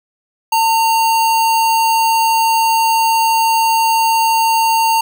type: tone with sample-and-hold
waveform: sine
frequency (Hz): 903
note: A5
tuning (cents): +45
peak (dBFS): -10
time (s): 0.52-5.01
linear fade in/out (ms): 5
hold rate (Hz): 3675
effects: none